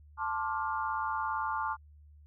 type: chord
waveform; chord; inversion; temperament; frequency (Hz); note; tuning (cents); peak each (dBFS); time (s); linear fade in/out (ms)
sine; D minor seventh; second; just; 881 / 1057.2 / 1174.7 / 1409.6; A5 / C6 / D6 / F6; +2 / +18 / 0 / +16; -34 / -37 / -36 / -38; 0.17-1.77; 50
effects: added 74 Hz sine -53 dBFS peak until 2.26 s